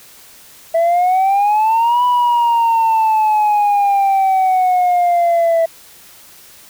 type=exponential two-way sweep; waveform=sine; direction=up then down; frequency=657 to 988 to 657 Hz; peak=-8 dBFS; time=0.74-5.66 s; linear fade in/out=10 ms; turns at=2.04 s; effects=tanh soft clip ceiling -9 dBFS + white hiss -42 dBFS RMS until 6.69 s